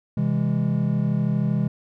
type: chord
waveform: triangle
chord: C augmented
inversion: none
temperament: just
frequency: 130.81 / 163.52 / 204.4 Hz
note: C3 / E3 / G#3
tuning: 0 / -14 / -27 cents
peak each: -22 dBFS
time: 0.17-1.68 s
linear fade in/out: 5 ms
effects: none